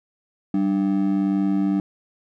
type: ring-modulated tone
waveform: triangle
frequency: 244.6 Hz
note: B3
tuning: 16 cents flat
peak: -13 dBFS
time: 0.54-1.8 s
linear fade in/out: 2 ms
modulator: 51 Hz
effects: none